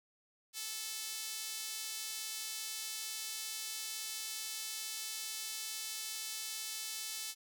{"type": "tone with high-pass filter", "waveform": "sawtooth", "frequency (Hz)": 437.7, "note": "A4", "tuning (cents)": -9, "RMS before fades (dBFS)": -42, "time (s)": [0.53, 7.35], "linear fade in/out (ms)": 50, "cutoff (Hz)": 4400, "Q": 0.92, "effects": []}